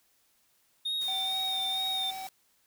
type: tone with vibrato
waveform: triangle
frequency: 3674 Hz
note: A#7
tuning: 26 cents flat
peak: -28 dBFS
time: 0.85-2.11 s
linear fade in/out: 10 ms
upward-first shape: sine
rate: 2.2 Hz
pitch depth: 40 cents each way
type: noise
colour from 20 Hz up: white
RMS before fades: -47 dBFS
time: 1.01-2.29 s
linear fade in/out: 2 ms
type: harmonic tone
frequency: 763 Hz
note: G5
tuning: 47 cents flat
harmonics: 1 / 3 / 5 / 7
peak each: -37 / -49 / -49 / -54 dBFS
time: 1.08-2.27 s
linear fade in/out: 2 ms
effects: white hiss -69 dBFS RMS until 2.66 s